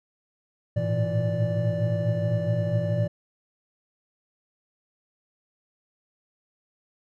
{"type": "tone cluster", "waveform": "triangle", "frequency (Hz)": [105.8, 113.3, 117.8, 165.9, 585], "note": ["G#2", "A#2", "A#2", "E3", "D5"], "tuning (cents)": [33, -49, 19, 11, -7], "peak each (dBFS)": -27, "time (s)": [0.76, 3.08], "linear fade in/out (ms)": 10, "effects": []}